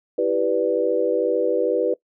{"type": "chord", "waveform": "sine", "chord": "E minor seventh", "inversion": "none", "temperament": "equal", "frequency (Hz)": [329.6, 392, 493.9, 587.3], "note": ["E4", "G4", "B4", "D5"], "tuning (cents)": [0, 0, 0, 0], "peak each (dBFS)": [-26, -24, -20, -26], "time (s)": [0.18, 1.94], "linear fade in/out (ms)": 5, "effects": ["noise-tail reverb RT60 0.1 s tail -21 dB re dry"]}